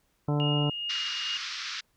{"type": "harmonic tone", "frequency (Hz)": 146.83, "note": "D3", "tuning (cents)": 0, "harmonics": [1, 2, 3, 4, 5, 6, 7, 9], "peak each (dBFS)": [-25, -31, -35, -37, -39, -41, -42, -44], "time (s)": [0.28, 0.7], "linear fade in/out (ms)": 5}
{"type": "tone with tremolo", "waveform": "sine", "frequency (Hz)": 2849, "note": "F7", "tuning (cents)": 34, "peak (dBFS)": -29, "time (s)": [0.4, 1.37], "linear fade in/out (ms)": 0, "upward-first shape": "sine", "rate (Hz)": 2.3, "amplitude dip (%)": 35}
{"type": "band-pass noise", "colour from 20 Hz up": "white", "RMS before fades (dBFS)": -36, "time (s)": [0.89, 1.81], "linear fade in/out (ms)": 10, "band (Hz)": [1200, 5500], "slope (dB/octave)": 48}
{"effects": ["pink hiss -71 dBFS RMS until 1.96 s"]}